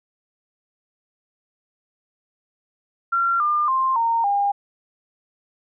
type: tone with pitch steps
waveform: sine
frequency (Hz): 1372 / 1201.3 / 1051.9 / 921 / 806.4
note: F6 / D6 / C6 / A#5 / G5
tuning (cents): -31 / +39 / +9 / -21 / +49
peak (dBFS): -17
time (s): 3.12-4.52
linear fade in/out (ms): 10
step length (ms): 280
effects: none